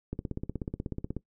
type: click train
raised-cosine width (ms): 3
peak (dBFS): -20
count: 18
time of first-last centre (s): 0.13-1.167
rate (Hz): 16.4
effects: noise-tail reverb RT60 0.1 s tail -19 dB re dry